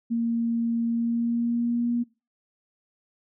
sine tone with pitch glide, 232 to 238.4 Hz, A#3 to A#3, -8 to +39 cents, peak -22 dBFS, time 0.1-2.04 s, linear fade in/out 20 ms, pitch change +47 cents, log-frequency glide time 0.88-1.92 s, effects noise-tail reverb RT60 0.3 s tail -22 dB re dry

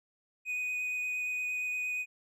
triangle tone with vibrato, 2489 Hz, D#7, in tune, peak -30 dBFS, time 0.45-2.06 s, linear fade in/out 50 ms, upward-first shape triangle, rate 8.6 Hz, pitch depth 12 cents each way, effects none

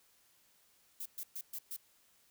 violet noise bursts, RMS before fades -42 dBFS, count 5, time 1-1.765 s, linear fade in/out 5 ms, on 57 ms, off 120 ms, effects white hiss -69 dBFS RMS until 2.3 s

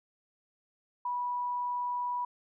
sine tone, 979 Hz, B5, 15 cents flat, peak -30 dBFS, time 1.05-2.25 s, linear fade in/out 5 ms, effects none

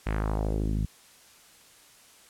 sawtooth tone with low-pass filter sweep, 52.9 Hz, G#1, 33 cents sharp, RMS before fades -28 dBFS, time 0.06-0.86 s, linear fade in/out 10 ms, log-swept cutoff 2400 to 160 Hz, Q 1.8, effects white hiss -55 dBFS RMS until 2.29 s + low-pass 11000 Hz 12 dB/octave

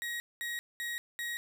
35% pulse tone bursts, 1895 Hz, A#6, 28 cents sharp, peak -33 dBFS, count 4, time 0.02-1.37 s, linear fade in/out 0 ms, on 180 ms, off 210 ms, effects none

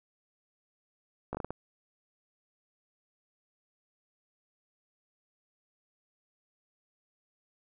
slowing click train, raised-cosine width 1 ms, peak -21 dBFS, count 6, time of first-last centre 1.33-1.506 s, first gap 17 ms, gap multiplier 1.37, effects none

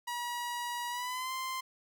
sawtooth tone with pitch glide, 962 to 1043 Hz, B5 to C6, -46 to -6 cents, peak -31 dBFS, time 0.07-1.61 s, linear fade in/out 10 ms, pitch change +140 cents, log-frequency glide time 0.89-1.32 s, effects none

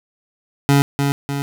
25% pulse tone with echo, 140.6 Hz, C#3, 25 cents sharp, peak -7 dBFS, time 0.69-0.82 s, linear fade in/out 0 ms, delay 300 ms, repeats 2, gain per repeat -5 dB, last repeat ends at 1.42 s, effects none

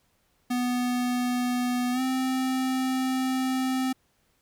square tone with pitch glide, 246.9 to 259.9 Hz, B3 to C4, 0 to -11 cents, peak -25 dBFS, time 0.5-3.93 s, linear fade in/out 10 ms, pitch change +89 cents, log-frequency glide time 1.92-2.01 s, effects pink hiss -69 dBFS RMS until 4.41 s

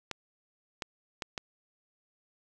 clicks, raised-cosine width 0.2 ms, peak -17 dBFS, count 4, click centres 0.113 / 0.822 / 1.222 / 1.378 s, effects none

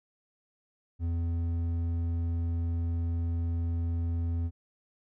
sine tone with hard clipping, 84.4 Hz, E2, 41 cents sharp, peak -29 dBFS, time 0.99-4.51 s, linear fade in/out 50 ms, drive 6 dB, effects none

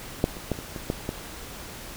clicks, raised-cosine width 2 ms, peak -6 / -25 / -11 / -25 / -21 / -11 / -14 dBFS, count 7, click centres 0.241 / 0.368 / 0.517 / 0.589 / 0.762 / 0.901 / 1.091 s, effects pink hiss -40 dBFS RMS until 1.96 s

